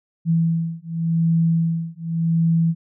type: beating tone pair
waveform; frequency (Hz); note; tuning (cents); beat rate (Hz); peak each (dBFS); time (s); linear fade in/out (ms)
sine; 164.81 / 165.69; E3 / E3; 0 / +9; 0.88; -20; 0.25-2.75; 50
effects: none